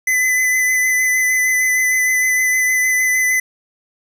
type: tone with vibrato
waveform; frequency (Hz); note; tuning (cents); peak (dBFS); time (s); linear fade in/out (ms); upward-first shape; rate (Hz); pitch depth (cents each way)
square; 2016; B6; +35; -14; 0.07-3.4; 5; sine; 6.5; 16
effects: none